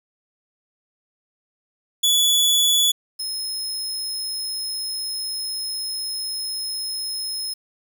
sawtooth tone pair in turn, 3424 / 5161 Hz, A7 / E8, -48 / -38 cents, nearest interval perfect fifth, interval 710 cents, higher second, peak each -12 / -23 dBFS, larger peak first, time 2.03-2.92 / 3.19-7.54 s, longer second, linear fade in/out 10 ms, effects 8-bit

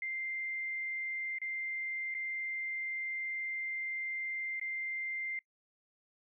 sine tone with dropouts, 2093 Hz, C7, in tune, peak -35 dBFS, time 0.02-5.39 s, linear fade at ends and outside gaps 2 ms, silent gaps 1.385-1.416 / 2.142-2.148 / 4.597-4.613 s, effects noise-tail reverb RT60 0.1 s tail -23 dB re dry

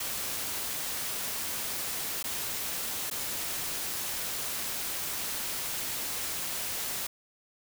white noise with dropouts, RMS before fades -34 dBFS, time 0-7.07 s, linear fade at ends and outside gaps 5 ms, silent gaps 2.228-2.24 / 3.101-3.111 s, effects none

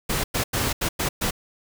pink noise bursts at uneven times, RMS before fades -24 dBFS, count 6, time 0.09-0.24 / 0.34-0.44 / 0.53-0.73 / 0.81-0.89 / 0.99-1.09 / 1.21-1.31 s, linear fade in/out 10 ms, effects none

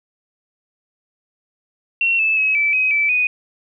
sine tone with pitch steps, 2725 / 2622 / 2561 / 2316 / 2529 / 2316 / 2486 Hz, F7 / E7 / D#7 / D7 / D#7 / D7 / D#7, -43 / -10 / +49 / -25 / +28 / -25 / -2 cents, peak -14 dBFS, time 2.01-3.27 s, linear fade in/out 2 ms, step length 180 ms, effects none

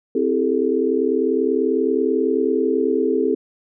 sine chord, A minor seventh, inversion first, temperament equal with one note detuned, 261.6 / 329.6 / 399.8 / 440 Hz, C4 / E4 / G4 / A4, 0 / 0 / +34 / 0 cents, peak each -22 / -23 / -21 / -21 dBFS, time 0.15-3.35 s, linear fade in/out 5 ms, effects none

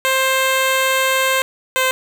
10% pulse tone pair in turn, 527 / 518.8 Hz, C5 / C5, +12 / -15 cents, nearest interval unison, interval 27 cents, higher first, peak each -6 dBFS, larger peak neither, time 0.05-1.42 / 1.76-1.91 s, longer first, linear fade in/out 0 ms, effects none

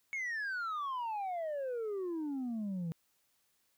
sine exponential sweep, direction down, 2217 to 160 Hz, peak -32 dBFS, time 0.13-2.92 s, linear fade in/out 0 ms, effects tanh soft clip ceiling -34 dBFS + white hiss -75 dBFS RMS until 3.77 s

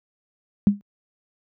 sine tone with exponential decay, 202.6 Hz, G#3, 43 cents flat, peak -8 dBFS, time 0.67-0.81 s, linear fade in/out 0 ms, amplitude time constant 29 ms, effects high-pass 60 Hz 12 dB/octave

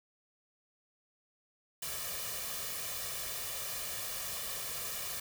white noise with comb filter, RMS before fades -39 dBFS, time 1.82-5.2 s, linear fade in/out 5 ms, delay 1.7 ms, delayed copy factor +0.65, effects none

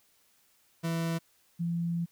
40% pulse / sine tone pair in turn, 165.6 / 169.86 Hz, E3 / F3, +8 / -48 cents, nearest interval unison, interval 44 cents, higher second, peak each -28 dBFS, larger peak neither, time 0.83-1.19 / 1.59-2.06 s, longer second, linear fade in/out 20 ms, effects white hiss -67 dBFS RMS until 2.11 s

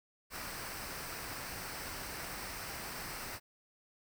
pink noise with comb filter, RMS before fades -43 dBFS, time 0.3-3.4 s, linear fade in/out 50 ms, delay 0.29 ms, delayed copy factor -0.5, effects none

